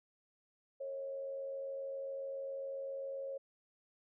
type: tone with frequency modulation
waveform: sine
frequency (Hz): 544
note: C#5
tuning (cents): -33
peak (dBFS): -39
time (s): 0.8-3.38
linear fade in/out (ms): 10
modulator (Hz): 87.4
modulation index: 0.36
effects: none